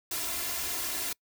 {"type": "noise with comb filter", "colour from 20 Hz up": "white", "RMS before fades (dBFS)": -33, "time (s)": [0.11, 1.13], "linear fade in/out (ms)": 5, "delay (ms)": 2.9, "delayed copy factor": 0.7, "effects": ["noise-tail reverb RT60 0.1 s tail -26 dB re dry"]}